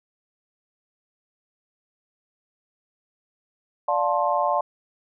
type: chord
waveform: sine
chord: D minor seventh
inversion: none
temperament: just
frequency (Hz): 587.3 / 704.8 / 881 / 1057.2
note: D5 / F5 / A5 / C6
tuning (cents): 0 / +16 / +2 / +18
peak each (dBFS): -25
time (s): 3.88-4.61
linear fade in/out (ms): 5
effects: none